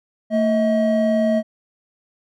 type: tone pair together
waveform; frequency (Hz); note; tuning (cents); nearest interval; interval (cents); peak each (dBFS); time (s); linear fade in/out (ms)
triangle; 225.1 / 636.7; A3 / D#5; +40 / +40; octave + tritone; 1800; -16; 0.3-1.43; 50
effects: none